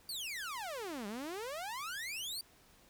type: exponential two-way sweep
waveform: sawtooth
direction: down then up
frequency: 4726 to 195.4 to 4726 Hz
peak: -36 dBFS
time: 0.09-2.41 s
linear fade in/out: 2 ms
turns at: 1.07 s
effects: pink hiss -64 dBFS RMS until 2.89 s